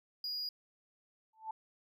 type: tone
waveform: triangle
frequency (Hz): 4882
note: D#8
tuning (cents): -34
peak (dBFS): -35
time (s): 0.24-0.49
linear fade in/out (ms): 2
type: tone with exponential growth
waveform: sine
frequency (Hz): 880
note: A5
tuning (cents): 0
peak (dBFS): -34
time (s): 1.33-1.51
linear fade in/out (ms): 5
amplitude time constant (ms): 38
effects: none